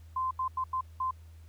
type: tone bursts at uneven times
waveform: sine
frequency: 1037 Hz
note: C6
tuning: 16 cents flat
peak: -28 dBFS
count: 5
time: 0.16-0.31 / 0.39-0.48 / 0.57-0.64 / 0.73-0.81 / 1-1.11 s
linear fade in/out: 5 ms
effects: added 81 Hz sine -48 dBFS peak until 1.48 s + pink hiss -66 dBFS RMS until 1.48 s